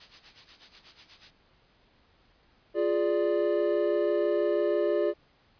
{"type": "noise with tremolo", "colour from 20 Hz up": "blue", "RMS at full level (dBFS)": -41, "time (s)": [0, 1.31], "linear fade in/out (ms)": 5, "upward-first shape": "sine", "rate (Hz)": 8.2, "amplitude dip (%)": 80}
{"type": "chord", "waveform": "triangle", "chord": "D diminished", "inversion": "first", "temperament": "equal", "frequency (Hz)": [349.2, 415.3, 587.3], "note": ["F4", "Ab4", "D5"], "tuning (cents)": [0, 0, 0], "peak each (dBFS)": -26, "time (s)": [2.74, 5.14], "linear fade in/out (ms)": 50}
{"effects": ["pink hiss -64 dBFS RMS until 5.59 s", "resampled to 11025 Hz"]}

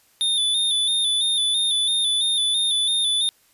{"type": "tone with vibrato", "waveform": "square", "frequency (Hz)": 3566, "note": "A7", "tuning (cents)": 22, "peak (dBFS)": -19, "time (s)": [0.21, 3.29], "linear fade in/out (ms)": 0, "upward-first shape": "square", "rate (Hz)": 3, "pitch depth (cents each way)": 41, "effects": ["white hiss -59 dBFS RMS until 3.53 s", "resampled to 32000 Hz"]}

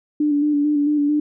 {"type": "tone with vibrato", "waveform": "sine", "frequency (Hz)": 293.7, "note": "D4", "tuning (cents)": 0, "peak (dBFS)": -15, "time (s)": [0.2, 1.2], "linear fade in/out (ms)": 5, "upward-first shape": "square", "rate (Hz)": 4.5, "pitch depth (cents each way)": 27, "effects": []}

